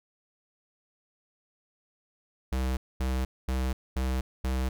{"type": "tone bursts", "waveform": "square", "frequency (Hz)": 64.6, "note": "C2", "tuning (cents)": -21, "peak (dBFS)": -27, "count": 5, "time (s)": [2.52, 4.69], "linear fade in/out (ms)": 5, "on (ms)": 250, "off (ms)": 230, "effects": []}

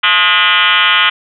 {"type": "tone with frequency modulation", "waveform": "sine", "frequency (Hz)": 2205, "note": "C#7", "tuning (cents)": -10, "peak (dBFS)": -7, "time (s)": [0.03, 1.1], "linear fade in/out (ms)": 10, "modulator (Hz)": 191, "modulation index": 5.8, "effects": []}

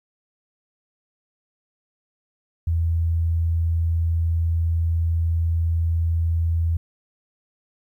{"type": "tone", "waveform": "sine", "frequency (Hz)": 83, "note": "E2", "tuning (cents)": 12, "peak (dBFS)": -18, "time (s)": [2.67, 6.77], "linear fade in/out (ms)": 5, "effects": ["10-bit"]}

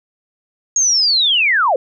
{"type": "linear sweep", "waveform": "sine", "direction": "down", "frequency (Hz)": [6645, 472.1], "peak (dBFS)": -11, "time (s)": [0.76, 1.76], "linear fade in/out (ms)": 2, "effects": []}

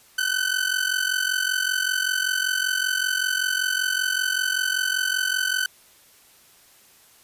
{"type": "ring-modulated tone", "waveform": "sawtooth", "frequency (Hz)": 1515, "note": "F#6", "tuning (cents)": 40, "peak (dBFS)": -15, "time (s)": [0.18, 5.66], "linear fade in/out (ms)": 2, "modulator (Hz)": 22.6, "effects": ["white hiss -54 dBFS RMS until 7.23 s", "resampled to 32000 Hz"]}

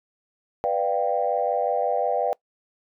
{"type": "chord", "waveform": "sine", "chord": "G dominant seventh", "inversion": "first", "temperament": "equal with one note detuned", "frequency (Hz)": [493.9, 592.8, 698.5, 784], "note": ["B4", "D5", "F5", "G5"], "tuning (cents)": [0, 16, 0, 0], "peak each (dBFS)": -26, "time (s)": [0.64, 2.33], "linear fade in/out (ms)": 0, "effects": ["noise-tail reverb RT60 0.1 s tail -23 dB re dry", "tanh soft clip ceiling -10 dBFS"]}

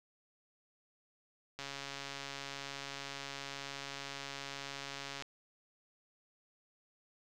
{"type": "click train", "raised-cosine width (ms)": 0.2, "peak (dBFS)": -25, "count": 506, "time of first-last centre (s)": [1.59, 5.223], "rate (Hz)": 139, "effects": []}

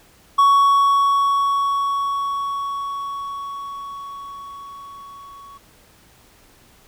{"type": "tone with level ramp", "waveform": "triangle", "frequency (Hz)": 1117, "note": "C#6", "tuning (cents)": 13, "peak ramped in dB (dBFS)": [-8, -37], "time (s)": [0.38, 5.58], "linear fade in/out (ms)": 10, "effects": ["pink hiss -52 dBFS RMS until 6.87 s"]}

